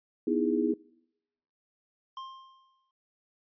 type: chord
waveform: sine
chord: E major seventh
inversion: second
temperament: equal with one note detuned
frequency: 246.9 / 311.1 / 329.6 / 411.5 Hz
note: B3 / D#4 / E4 / G#4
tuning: 0 / 0 / 0 / -16 cents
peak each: -30 dBFS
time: 0.27-0.74 s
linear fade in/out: 5 ms
type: tone with exponential decay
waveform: square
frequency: 1058 Hz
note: C6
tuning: 19 cents sharp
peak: -37 dBFS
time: 2.17-2.91 s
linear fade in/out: 2 ms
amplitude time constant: 160 ms
effects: noise-tail reverb RT60 0.9 s tail -26 dB re dry + resampled to 11025 Hz